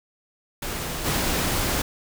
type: noise with level steps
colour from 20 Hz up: pink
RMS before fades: -30 / -24 dBFS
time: 0.62-1.82 s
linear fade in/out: 5 ms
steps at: 1.04 s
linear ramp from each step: 20 ms
effects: none